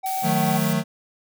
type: tone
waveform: triangle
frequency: 761 Hz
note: F#5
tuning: 48 cents sharp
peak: -22 dBFS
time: 0.03-0.59 s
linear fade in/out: 20 ms
type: noise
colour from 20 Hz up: blue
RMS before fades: -32 dBFS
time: 0.06-0.73 s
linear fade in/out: 0 ms
type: chord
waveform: square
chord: D# diminished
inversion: none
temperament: equal with one note detuned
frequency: 155.56 / 182.56 / 220 Hz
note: D#3 / F#3 / A3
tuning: 0 / -23 / 0 cents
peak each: -25 dBFS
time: 0.22-0.84 s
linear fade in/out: 50 ms
effects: none